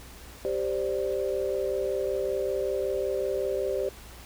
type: chord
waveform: sine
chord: G suspended fourth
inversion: none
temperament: just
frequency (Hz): 392 / 522.7 / 588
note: G4 / C5 / D5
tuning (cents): 0 / -2 / +2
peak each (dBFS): -29 / -30 / -32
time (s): 0.45-3.89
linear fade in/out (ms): 0
effects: added 60 Hz sine -47 dBFS peak until 4.25 s + pink hiss -48 dBFS RMS until 4.25 s